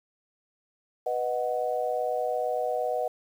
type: chord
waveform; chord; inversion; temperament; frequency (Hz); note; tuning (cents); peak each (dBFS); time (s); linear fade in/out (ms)
sine; B major; none; equal; 493.9 / 622.3 / 740; B4 / D#5 / F#5; 0 / 0 / 0; -30; 1.06-3.08; 5
effects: 9-bit